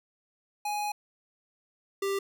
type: tone pair in turn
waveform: square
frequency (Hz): 832 / 394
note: G#5 / G4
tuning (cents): +3 / +9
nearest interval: octave + minor second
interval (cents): 1294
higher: first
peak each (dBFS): -30 / -28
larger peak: second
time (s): 0.65-0.92 / 2.02-2.19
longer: first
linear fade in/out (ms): 5
effects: none